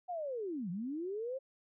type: linear two-way sweep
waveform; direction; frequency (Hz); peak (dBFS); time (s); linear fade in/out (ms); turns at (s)
sine; down then up; 740 to 164.81 to 545; -36; 0.08-1.39; 20; 0.7
effects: none